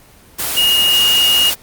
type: tone in noise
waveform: sine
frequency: 2861 Hz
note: F7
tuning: 41 cents sharp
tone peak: -10 dBFS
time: 0.56-1.51 s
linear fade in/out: 20 ms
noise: white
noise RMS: -19 dBFS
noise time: 0.38-1.55 s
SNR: +6 dB
effects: pink hiss -45 dBFS RMS until 1.62 s + Opus 24 kbps